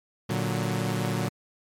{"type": "chord", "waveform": "sawtooth", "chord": "Bb augmented", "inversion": "none", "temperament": "equal", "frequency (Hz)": [116.54, 146.83, 185], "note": ["Bb2", "D3", "F#3"], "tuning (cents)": [0, 0, 0], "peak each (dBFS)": [-25, -27, -26], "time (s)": [0.29, 1.29], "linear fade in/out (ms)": 10, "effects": ["MP3 64 kbps"]}